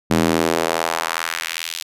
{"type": "tone with high-pass filter sweep", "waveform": "square", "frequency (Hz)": 41.2, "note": "E1", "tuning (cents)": 0, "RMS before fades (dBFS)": -21, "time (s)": [0.1, 1.83], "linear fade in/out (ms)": 10, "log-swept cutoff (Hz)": [190, 3800], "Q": 1.3, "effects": ["resampled to 32000 Hz"]}